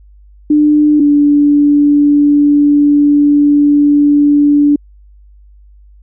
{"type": "tone pair in turn", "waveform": "sine", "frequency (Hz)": [298.9, 290.7], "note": ["D4", "D4"], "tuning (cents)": [31, -18], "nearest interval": "unison", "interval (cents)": 49, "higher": "first", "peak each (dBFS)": -5, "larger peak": "neither", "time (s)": [[0.5, 1], [1, 4.76]], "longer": "second", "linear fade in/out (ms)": 5, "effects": ["added 50 Hz sine -38 dBFS peak until 6.02 s"]}